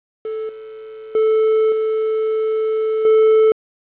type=tone with level steps; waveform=triangle; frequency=438 Hz; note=A4; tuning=8 cents flat; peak=-20 / -30 / -10 / -14 / -7 dBFS; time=0.25-3.52 s; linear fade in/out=2 ms; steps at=0.49 / 1.15 / 1.72 / 3.05 s; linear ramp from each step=2 ms; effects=resampled to 8000 Hz + 8-bit